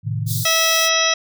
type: chord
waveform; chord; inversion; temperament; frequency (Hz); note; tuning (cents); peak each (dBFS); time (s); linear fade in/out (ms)
sine; A diminished; none; equal; 110 / 130.81 / 155.56; A2 / C3 / Eb3; 0 / 0 / 0; -22 / -27 / -26; 0.03-0.46; 50
type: high-pass noise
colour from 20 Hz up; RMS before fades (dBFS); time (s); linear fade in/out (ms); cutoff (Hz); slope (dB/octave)
white; -26; 0.26-0.9; 50; 3500; 96
type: harmonic tone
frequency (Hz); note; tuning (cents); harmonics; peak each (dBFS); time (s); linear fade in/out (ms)
650; E5; -24; 1 / 2 / 3 / 4 / 5 / 6 / 8 / 9; -23 / -23 / -23 / -23 / -23 / -23 / -23 / -23; 0.45-1.14; 5
effects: none